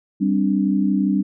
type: chord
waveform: sine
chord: G suspended fourth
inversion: none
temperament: equal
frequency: 196 / 261.6 / 293.7 Hz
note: G3 / C4 / D4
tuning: 0 / 0 / 0 cents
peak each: -18 / -23 / -21 dBFS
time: 0.2-1.23 s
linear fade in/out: 20 ms
effects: none